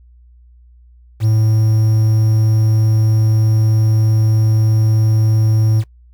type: tone with quantisation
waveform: triangle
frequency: 109.6 Hz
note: A2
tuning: 6 cents flat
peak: -8 dBFS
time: 1.2-5.84 s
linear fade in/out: 50 ms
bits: 6
effects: noise-tail reverb RT60 0.1 s tail -21 dB re dry + added 60 Hz sine -42 dBFS peak until 6.13 s